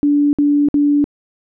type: tone bursts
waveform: sine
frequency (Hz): 290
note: D4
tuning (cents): -22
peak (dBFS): -10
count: 3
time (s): 0.03-1.042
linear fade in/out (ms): 0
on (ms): 300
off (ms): 56
effects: none